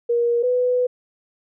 sine tone pair in turn, 473.7 / 497.2 Hz, A#4 / B4, +28 / +12 cents, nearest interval minor second, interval 84 cents, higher second, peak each -16 dBFS, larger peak neither, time 0.09-0.43 / 0.43-0.87 s, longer second, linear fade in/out 10 ms, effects none

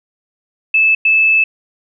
sine tone bursts at uneven times, 2619 Hz, E7, 12 cents flat, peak -8 dBFS, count 2, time 0.74-0.95 / 1.05-1.44 s, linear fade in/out 5 ms, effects none

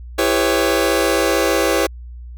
sawtooth chord, C# half-diminished seventh, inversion first, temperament just, 332.6 / 399.1 / 498.9 / 554.4 Hz, E4 / G4 / B4 / C#5, +16 / +31 / +17 / 0 cents, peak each -16 dBFS, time 0.18-1.87 s, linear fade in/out 10 ms, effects added 60 Hz sine -31 dBFS peak until 2.37 s

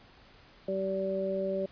harmonic tone, 192.4 Hz, G3, 32 cents flat, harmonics 1 / 2 / 3, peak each -36 / -34 / -31 dBFS, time 0.68-1.66 s, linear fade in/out 5 ms, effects pink hiss -57 dBFS RMS until 1.71 s + resampled to 11025 Hz

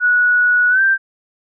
sine tone with pitch glide, 1466 to 1571.2 Hz, F#6 to G6, -16 to +4 cents, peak -10 dBFS, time 0-0.98 s, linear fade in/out 50 ms, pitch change +120 cents, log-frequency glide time 0.7-0.81 s, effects none

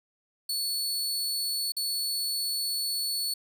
sawtooth tone with dropouts, 4424 Hz, C#8, 4 cents flat, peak -25 dBFS, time 0.49-3.34 s, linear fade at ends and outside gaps 5 ms, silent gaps 1.721-1.766 s, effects 11-bit

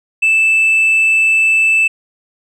triangle tone with tanh clipping, 2637 Hz, E7, in tune, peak -9 dBFS, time 0.22-1.88 s, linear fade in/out 10 ms, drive 6 dB, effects none

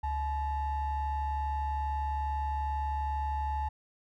triangle ring-modulated tone, 466.2 Hz, A#4, in tune, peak -24 dBFS, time 0.03-3.69 s, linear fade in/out 10 ms, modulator 395 Hz, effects tanh soft clip ceiling -20 dBFS

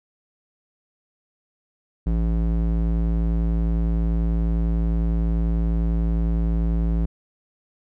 square tone with band-pass filter, 55.6 Hz, A1, 19 cents sharp, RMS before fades -21 dBFS, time 2.06-7.06 s, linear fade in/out 10 ms, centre 120 Hz, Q 0.91, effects none

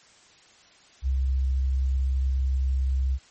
sine tone, 65.9 Hz, C2, 13 cents sharp, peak -21 dBFS, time 1.02-3.19 s, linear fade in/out 50 ms, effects white hiss -55 dBFS RMS until 3.3 s + MP3 32 kbps

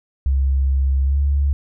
sine tone with pitch glide, 67.5 to 70.53 Hz, C#2 to C#2, -45 to +31 cents, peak -14 dBFS, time 0.26-1.53 s, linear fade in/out 0 ms, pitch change +76 cents, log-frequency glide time 1.04-1.18 s, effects none

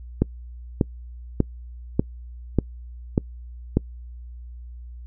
click train, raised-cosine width 3 ms, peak -4 dBFS, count 7, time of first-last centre 0.22-3.77 s, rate 1.69 Hz, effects noise-tail reverb RT60 0.1 s tail -26 dB re dry + added 60 Hz sine -36 dBFS peak until 5.06 s

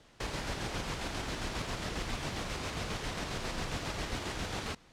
pink noise with tremolo, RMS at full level -35 dBFS, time 0.2-4.75 s, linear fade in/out 5 ms, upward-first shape square, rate 7.4 Hz, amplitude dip 30%, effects pink hiss -60 dBFS RMS until 4.92 s + low-pass 6000 Hz 12 dB/octave

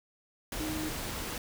sine tone in noise, 311.1 Hz, D#4, in tune, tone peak -34 dBFS, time 0.6-0.89 s, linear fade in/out 2 ms, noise pink, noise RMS -37 dBFS, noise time 0.52-1.38 s, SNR 0 dB, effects none

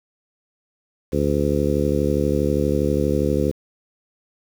harmonic tone, 72.4 Hz, D2, 24 cents flat, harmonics 1 / 2 / 3 / 4 / 5 / 6 / 7, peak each -25 / -25 / -25 / -25 / -25 / -25 / -25 dBFS, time 1.12-3.52 s, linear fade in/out 20 ms, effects 7-bit

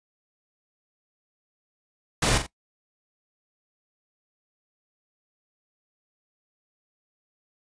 pink noise with echo, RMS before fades -22 dBFS, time 2.22-2.38 s, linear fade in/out 5 ms, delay 43 ms, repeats 2, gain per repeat -8 dB, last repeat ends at 2.466 s, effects noise-tail reverb RT60 0.1 s tail -19 dB re dry + resampled to 22050 Hz

